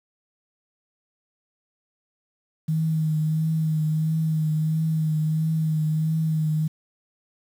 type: tone with vibrato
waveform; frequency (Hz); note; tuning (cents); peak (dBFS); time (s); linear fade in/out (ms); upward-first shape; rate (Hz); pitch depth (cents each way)
sine; 157.2; D#3; +18; -20; 2.68-6.68; 10; triangle; 1.5; 34
effects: 8-bit